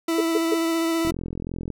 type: tone with vibrato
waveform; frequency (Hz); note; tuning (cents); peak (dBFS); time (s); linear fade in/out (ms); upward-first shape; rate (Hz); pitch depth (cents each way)
40% pulse; 329.6; E4; 0; -20; 0.08-1.11; 5; sine; 15; 15
type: tone bursts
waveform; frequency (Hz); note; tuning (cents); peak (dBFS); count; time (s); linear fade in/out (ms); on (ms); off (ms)
sine; 426.7; G#4; +47; -18; 3; 0.18-0.544; 5; 28; 140
type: click train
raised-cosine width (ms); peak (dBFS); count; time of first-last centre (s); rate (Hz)
3; -18; 29; 1.05-1.703; 42.9
effects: none